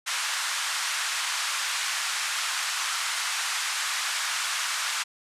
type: band-pass noise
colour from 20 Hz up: pink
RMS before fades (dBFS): -29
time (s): 0.06-5.04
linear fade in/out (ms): 20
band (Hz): 1100 to 9400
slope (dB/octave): 24
effects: resampled to 32000 Hz